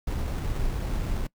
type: noise with sample-and-hold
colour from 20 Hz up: brown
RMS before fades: -28 dBFS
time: 0.07-1.27 s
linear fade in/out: 5 ms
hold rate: 4900 Hz
effects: noise-tail reverb RT60 0.1 s tail -22 dB re dry